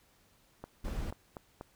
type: click train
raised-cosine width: 1 ms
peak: -28 dBFS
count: 5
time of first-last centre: 0.64-1.611 s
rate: 4.12 Hz
type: noise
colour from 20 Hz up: brown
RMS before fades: -36 dBFS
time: 0.84-1.11 s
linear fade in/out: 10 ms
effects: pink hiss -67 dBFS RMS until 1.75 s